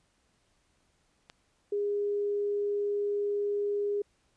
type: click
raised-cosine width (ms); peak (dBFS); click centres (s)
0.2; -30; 1.299
type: tone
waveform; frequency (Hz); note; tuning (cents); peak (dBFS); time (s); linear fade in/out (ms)
sine; 409; G#4; -26; -27; 1.72-4.02; 5
effects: pink hiss -71 dBFS RMS until 4.36 s + resampled to 22050 Hz